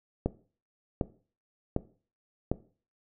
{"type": "click train", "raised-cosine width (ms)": 2, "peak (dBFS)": -13, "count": 4, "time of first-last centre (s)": [0.26, 2.516], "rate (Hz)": 1.33, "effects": ["noise-tail reverb RT60 0.4 s tail -17 dB re dry"]}